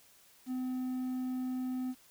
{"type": "tone with quantisation", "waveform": "triangle", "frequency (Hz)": 255.1, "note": "C4", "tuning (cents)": -44, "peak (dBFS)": -31, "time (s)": [0.46, 1.95], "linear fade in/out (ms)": 50, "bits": 10, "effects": ["white hiss -62 dBFS RMS until 2.1 s"]}